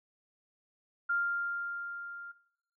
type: tone with level ramp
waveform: sine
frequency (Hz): 1396.9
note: F6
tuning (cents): 0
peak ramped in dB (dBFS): -27 to -43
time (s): 1.09-2.32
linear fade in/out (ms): 10
effects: noise-tail reverb RT60 0.7 s tail -17 dB re dry